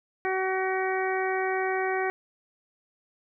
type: harmonic tone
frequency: 377.7 Hz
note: F#4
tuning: 36 cents sharp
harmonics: 1 / 2 / 3 / 4 / 5 / 6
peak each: -28 / -30 / -37 / -35 / -33 / -37 dBFS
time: 0.25-2.1 s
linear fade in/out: 0 ms
effects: none